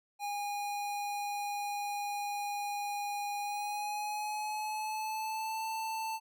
square tone with pitch glide, 818 to 886.9 Hz, G#5 to A5, -26 to +14 cents, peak -35 dBFS, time 0.19-6.2 s, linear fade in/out 50 ms, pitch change +140 cents, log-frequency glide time 3.4-5.66 s, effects none

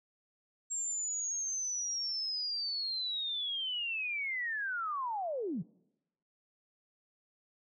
sine linear sweep, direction down, 7490 to 138.9 Hz, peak -33 dBFS, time 0.7-5.63 s, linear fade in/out 20 ms, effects noise-tail reverb RT60 0.9 s tail -24 dB re dry

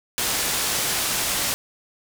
white low-pass noise, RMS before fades -24 dBFS, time 0.18-1.54 s, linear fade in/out 0 ms, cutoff 11000 Hz, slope 12 dB/octave, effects none

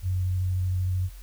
sine tone with vibrato, 91.9 Hz, F#2, 11 cents flat, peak -23 dBFS, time 0.02-1.1 s, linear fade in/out 50 ms, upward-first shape sine, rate 13 Hz, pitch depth 15 cents each way, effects added 45 Hz sine -40 dBFS peak until 1.22 s + white hiss -54 dBFS RMS until 1.22 s

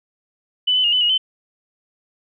sine tone with pitch steps, 2994 / 3021 / 2849 / 3008 / 2882 / 3059 Hz, F#7 / F#7 / F7 / F#7 / F#7 / G7, +20 / +35 / +34 / +28 / -46 / -43 cents, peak -14 dBFS, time 0.67-1.18 s, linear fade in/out 10 ms, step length 85 ms, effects none

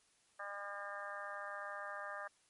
harmonic tone, 201.6 Hz, G3, 49 cents sharp, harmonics 3 / 4 / 5 / 6 / 7 / 8 / 9, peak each -49 / -52 / -55 / -47 / -57 / -48 / -52 dBFS, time 0.39-2.28 s, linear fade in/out 10 ms, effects white hiss -72 dBFS RMS until 2.49 s + MP3 48 kbps

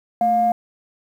sine tone pair together, 221 / 707.1 Hz, A3 / F5, +8 / +21 cents, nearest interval octave + minor sixth, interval 2013 cents, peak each -25 / -14 dBFS, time 0.21-0.52 s, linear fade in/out 2 ms, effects tanh soft clip ceiling -8 dBFS + 8-bit

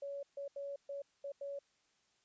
sine tone bursts at uneven times, 562 Hz, C#5, 24 cents sharp, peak -40 dBFS, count 6, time 0.02-0.23 / 0.37-0.48 / 0.56-0.76 / 0.89-1.02 / 1.24-1.32 / 1.41-1.59 s, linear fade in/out 5 ms, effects white hiss -75 dBFS RMS until 2.24 s + resampled to 16000 Hz

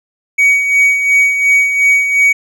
triangle tone with tremolo, 2255 Hz, C#7, 29 cents sharp, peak -4 dBFS, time 0.38-2.33 s, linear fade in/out 10 ms, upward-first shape sine, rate 2.8 Hz, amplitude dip 55%, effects none

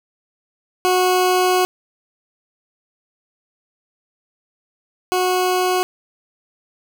20% pulse tone pair in turn, 366.3 / 366.3 Hz, F#4 / F#4, -17 / -17 cents, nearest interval unison, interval 0 cents, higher neither, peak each -9 / -11 dBFS, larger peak first, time 0.85-1.65 / 5.12-5.83 s, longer first, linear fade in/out 0 ms, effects none

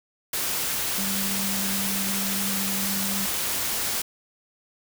sine tone in noise, 196 Hz, G3, in tune, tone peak -30 dBFS, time 0.98-3.26 s, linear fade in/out 5 ms, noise white, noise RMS -27 dBFS, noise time 0.33-4.02 s, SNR -6 dB, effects none

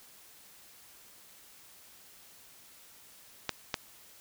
clicks, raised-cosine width 0.2 ms, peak -12 dBFS, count 2, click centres 3.493 / 3.742 s, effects white hiss -56 dBFS RMS until 4.2 s

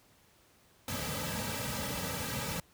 pink noise with comb filter, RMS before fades -36 dBFS, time 0.88-2.6 s, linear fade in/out 2 ms, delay 2.8 ms, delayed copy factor -0.95, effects pink hiss -64 dBFS RMS until 2.73 s + high-pass 60 Hz 12 dB/octave

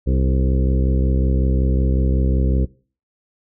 harmonic tone with a mistuned harmonic, 65.41 Hz, C2, in tune, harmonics 1 / 2 / 3 / 4 / 5 / 6 / 7 / 8, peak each -16 / -22 / -26 / -28 / -30 / -32 / -33 / -34 dBFS, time 0.06-2.66 s, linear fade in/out 20 ms, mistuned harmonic 6, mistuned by +28 cents, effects noise-tail reverb RT60 0.4 s tail -21 dB re dry

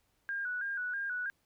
sine tone with vibrato, 1541 Hz, G6, 30 cents flat, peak -33 dBFS, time 0.29-1.3 s, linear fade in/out 0 ms, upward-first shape square, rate 3.1 Hz, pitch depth 75 cents each way, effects pink hiss -75 dBFS RMS until 1.45 s

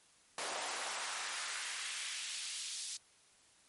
pink noise with high-pass filter sweep, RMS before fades -41 dBFS, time 0.38-2.97 s, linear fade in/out 2 ms, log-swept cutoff 570 to 4700 Hz, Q 1.2, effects white hiss -66 dBFS RMS until 3.68 s + MP3 48 kbps

